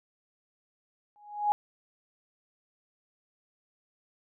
sine tone with exponential growth, 831 Hz, G#5, 1 cent sharp, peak -19 dBFS, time 1.16-1.52 s, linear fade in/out 0 ms, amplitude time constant 78 ms, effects none

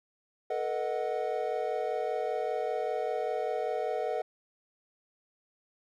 triangle chord, B dominant seventh, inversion third, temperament equal with one note detuned, 440 / 485.1 / 622.3 / 740 Hz, A4 / B4 / D#5 / F#5, 0 / -31 / 0 / 0 cents, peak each -33 dBFS, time 0.5-4.22 s, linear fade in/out 5 ms, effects none

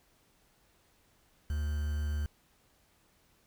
triangle tone with quantisation, 74.4 Hz, D2, 23 cents sharp, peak -28 dBFS, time 1.5-2.26 s, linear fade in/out 0 ms, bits 8, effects pink hiss -68 dBFS RMS until 3.46 s

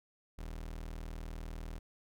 35% pulse tone, 40 Hz, D#1, 49 cents sharp, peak -39 dBFS, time 0.38-1.79 s, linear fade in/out 10 ms, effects none

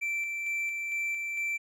triangle tone with tremolo, 2339 Hz, D7, 8 cents flat, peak -27 dBFS, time 0.01-1.58 s, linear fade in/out 20 ms, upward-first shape square, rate 2.2 Hz, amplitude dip 30%, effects none

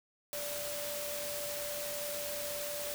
sine tone in noise, 584 Hz, D5, 10 cents flat, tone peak -40 dBFS, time 0.33-2.94 s, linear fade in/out 0 ms, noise white, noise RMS -40 dBFS, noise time 0.33-2.94 s, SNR -3 dB, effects none

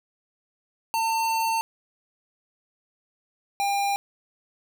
square tone pair in turn, 901 / 801.1 Hz, A5 / G5, +41 / +37 cents, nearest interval major second, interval 204 cents, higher first, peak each -23 / -23 dBFS, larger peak neither, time 0.94-1.61 / 3.6-3.96 s, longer first, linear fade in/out 0 ms, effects none

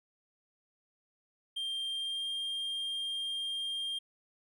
triangle tone with pitch glide, 3181 to 3203 Hz, G7 to G7, +25 to +37 cents, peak -32 dBFS, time 1.56-3.99 s, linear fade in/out 10 ms, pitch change +12 cents, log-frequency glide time 1.89-2.26 s, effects none

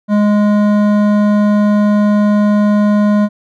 triangle tone with hard clipping, 207.7 Hz, G#3, in tune, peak -10 dBFS, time 0.08-3.29 s, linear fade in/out 50 ms, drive 16 dB, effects none

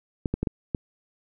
clicks, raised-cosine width 3 ms, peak -12 dBFS, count 5, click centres 0.258 / 0.34 / 0.43 / 0.472 / 0.748 s, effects none

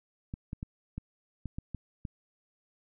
clicks, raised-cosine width 5 ms, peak -24 dBFS, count 8, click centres 0.339 / 0.531 / 0.629 / 0.98 / 1.457 / 1.585 / 1.747 / 2.052 s, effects none

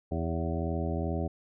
harmonic tone with a mistuned harmonic, 82.41 Hz, E2, in tune, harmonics 1 / 2 / 3 / 4 / 5 / 7 / 8 / 9, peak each -32 / -35 / -37 / -38 / -39 / -40 / -41 / -42 dBFS, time 0.11-1.28 s, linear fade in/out 10 ms, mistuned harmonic 7, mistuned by -36 cents, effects none

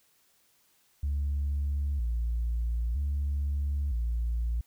sine tone with vibrato, 64.2 Hz, C2, 32 cents flat, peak -25 dBFS, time 1.03-4.61 s, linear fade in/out 5 ms, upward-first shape square, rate 0.52 Hz, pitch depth 180 cents each way, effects tanh soft clip ceiling -24 dBFS + white hiss -67 dBFS RMS until 4.66 s

